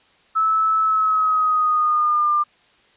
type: tone with pitch glide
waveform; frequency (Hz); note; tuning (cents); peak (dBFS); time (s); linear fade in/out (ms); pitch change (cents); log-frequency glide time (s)
sine; 1305 to 1196.7; E6 to D6; -18 to +32; -15; 0.35-2.44; 20; -150; 0.81-2.33
effects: white hiss -56 dBFS RMS until 2.96 s + resampled to 8000 Hz